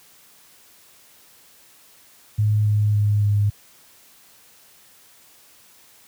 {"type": "tone with pitch steps", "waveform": "sine", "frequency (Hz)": [105.9, 104.87, 103.84, 102.83], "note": ["G#2", "G#2", "G#2", "G#2"], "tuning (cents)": [34, 17, 0, -17], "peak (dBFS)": -15, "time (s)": [2.38, 3.5], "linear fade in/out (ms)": 10, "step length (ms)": 280, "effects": ["white hiss -52 dBFS RMS until 6.07 s", "high-pass 60 Hz 12 dB/octave"]}